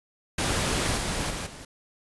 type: noise with level steps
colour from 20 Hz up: pink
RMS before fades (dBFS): -26 / -29 / -33 / -43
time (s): 0.38-1.65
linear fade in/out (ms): 5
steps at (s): 0.97 / 1.3 / 1.46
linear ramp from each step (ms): 10
effects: resampled to 24000 Hz